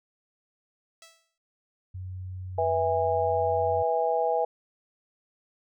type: tone with exponential decay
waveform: 5% pulse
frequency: 657 Hz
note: E5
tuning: 6 cents flat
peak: -35 dBFS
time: 1.02-1.38 s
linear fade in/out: 2 ms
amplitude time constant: 77 ms
type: tone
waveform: sine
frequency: 92.5 Hz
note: F#2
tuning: in tune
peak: -34 dBFS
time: 1.94-3.83 s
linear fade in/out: 10 ms
type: harmonic tone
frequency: 163.7 Hz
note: E3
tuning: 12 cents flat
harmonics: 3 / 4 / 5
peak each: -27 / -27 / -27 dBFS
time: 2.58-4.45 s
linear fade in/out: 5 ms
effects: none